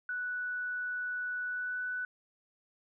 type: tone with pitch glide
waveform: sine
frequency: 1480 to 1491.2 Hz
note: F#6 to F#6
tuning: 0 to +13 cents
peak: -33 dBFS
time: 0.09-2.05 s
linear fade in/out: 2 ms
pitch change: +13 cents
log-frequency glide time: 1.46-1.81 s
effects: none